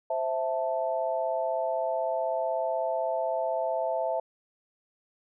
sine chord, A minor, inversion first, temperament equal, 523.3 / 659.3 / 880 Hz, C5 / E5 / A5, 0 / 0 / 0 cents, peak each -32 / -28 / -33 dBFS, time 0.1-4.2 s, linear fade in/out 5 ms, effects none

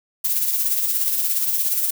violet noise with tremolo, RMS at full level -19 dBFS, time 0.24-1.91 s, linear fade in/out 10 ms, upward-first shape sine, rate 17 Hz, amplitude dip 45%, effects none

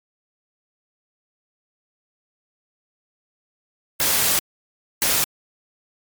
white noise bursts at uneven times, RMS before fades -19 dBFS, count 2, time 4-4.39 / 5.02-5.24 s, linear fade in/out 0 ms, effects MP3 96 kbps

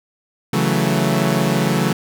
sawtooth chord, F# minor seventh, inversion second, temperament equal, 138.59 / 164.81 / 185 / 220 Hz, C#3 / E3 / F#3 / A3, 0 / 0 / 0 / 0 cents, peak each -17 dBFS, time 0.53-1.93 s, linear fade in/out 5 ms, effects none

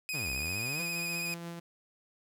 sawtooth tone with vibrato, 2489 Hz, D#7, in tune, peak -30 dBFS, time 0.09-1.34 s, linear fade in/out 0 ms, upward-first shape sine, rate 15 Hz, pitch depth 31 cents each way
sawtooth exponential two-way sweep, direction down then up, 177.9 to 61.2 to 177.9 Hz, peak -34 dBFS, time 0.13-0.83 s, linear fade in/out 20 ms, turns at 0.32 s
sawtooth tone with tremolo, 170 Hz, F3, 46 cents flat, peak -34 dBFS, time 0.79-1.6 s, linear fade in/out 10 ms, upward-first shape triangle, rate 6.2 Hz, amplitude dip 35%
effects none

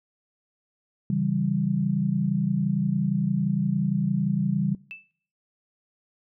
sine chord, C# diminished, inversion none, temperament equal, 138.59 / 164.81 / 196 Hz, C#3 / E3 / G3, 0 / 0 / 0 cents, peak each -27 / -27 / -25 dBFS, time 1.1-4.75 s, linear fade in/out 2 ms
sine tone with exponential decay, 2640 Hz, E7, 2 cents sharp, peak -32 dBFS, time 4.91-5.11 s, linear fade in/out 0 ms, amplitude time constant 42 ms
effects noise-tail reverb RT60 0.6 s tail -22 dB re dry

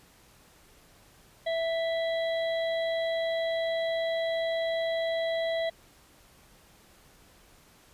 harmonic tone, 659.3 Hz, E5, in tune, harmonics 1 / 3 / 5 / 6, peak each -27 / -37 / -41 / -43 dBFS, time 1.46-5.7 s, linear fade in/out 10 ms, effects pink hiss -58 dBFS RMS until 7.93 s + resampled to 32000 Hz

